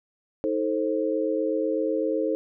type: chord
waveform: sine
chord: A diminished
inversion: second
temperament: just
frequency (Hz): 316.8 / 440 / 528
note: Eb4 / A4 / C5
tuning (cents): +31 / 0 / +16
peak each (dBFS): -27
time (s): 0.44-2.35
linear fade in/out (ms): 0
effects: none